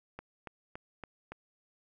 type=click train; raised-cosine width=0.5 ms; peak=-27 dBFS; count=5; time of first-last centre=0.19-1.32 s; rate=3.54 Hz; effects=none